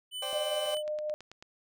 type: tone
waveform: square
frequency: 3000 Hz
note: F#7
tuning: 23 cents sharp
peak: -36 dBFS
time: 0.11-0.83 s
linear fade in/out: 50 ms
type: chord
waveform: 35% pulse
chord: C suspended second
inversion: none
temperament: equal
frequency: 523.3 / 587.3 / 784 Hz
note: C5 / D5 / G5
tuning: 0 / 0 / 0 cents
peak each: -39 / -37 / -39 dBFS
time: 0.22-0.75 s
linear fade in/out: 5 ms
type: tone with tremolo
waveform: sine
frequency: 606 Hz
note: D#5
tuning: 46 cents flat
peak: -30 dBFS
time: 0.33-1.14 s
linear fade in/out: 0 ms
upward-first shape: sine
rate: 5.5 Hz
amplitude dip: 30%
type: click train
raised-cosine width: 0.2 ms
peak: -30 dBFS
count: 8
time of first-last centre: 0.66-1.425 s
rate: 9.15 Hz
effects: none